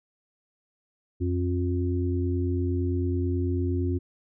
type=harmonic tone; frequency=89 Hz; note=F2; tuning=33 cents sharp; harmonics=1 / 3 / 4; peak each=-25 / -30 / -31 dBFS; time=1.2-3.99 s; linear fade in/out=20 ms; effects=none